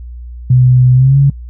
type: tone with pitch glide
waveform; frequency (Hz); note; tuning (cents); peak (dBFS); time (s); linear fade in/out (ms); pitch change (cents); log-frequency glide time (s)
sine; 126.3 to 139.33; B2 to C#3; +39 to +9; -4; 0.5-1.3; 5; +170; 0.94-1.18
effects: noise-tail reverb RT60 0.1 s tail -23 dB re dry + added 60 Hz sine -25 dBFS peak until 1.49 s